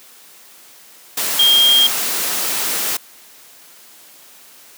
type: tone in noise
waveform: sine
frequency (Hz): 3220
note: G7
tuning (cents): +46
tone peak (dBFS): -9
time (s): 1.39-1.87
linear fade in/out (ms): 5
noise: white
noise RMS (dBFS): -20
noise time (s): 1.17-2.97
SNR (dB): +8
effects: white hiss -44 dBFS RMS until 4.77 s + high-pass 200 Hz 12 dB/octave